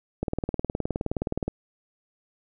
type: click train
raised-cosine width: 2 ms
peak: -13 dBFS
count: 25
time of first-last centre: 0.23-1.48 s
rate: 19.2 Hz
effects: none